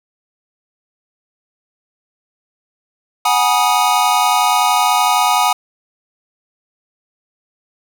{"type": "chord", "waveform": "square", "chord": "G# minor seventh", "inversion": "third", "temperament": "equal with one note detuned", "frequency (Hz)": [740, 830.6, 963.5, 1244.5], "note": ["F#5", "G#5", "B5", "D#6"], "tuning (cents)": [0, 0, -43, 0], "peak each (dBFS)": -18, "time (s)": [3.25, 5.53], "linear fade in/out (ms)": 5, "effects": []}